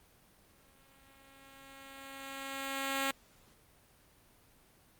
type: tone with exponential growth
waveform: 5% pulse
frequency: 271.9 Hz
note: C#4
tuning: 33 cents flat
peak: -19 dBFS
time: 0.48-3.11 s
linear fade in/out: 1 ms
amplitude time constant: 570 ms
effects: pink hiss -64 dBFS RMS until 4.99 s + Opus 32 kbps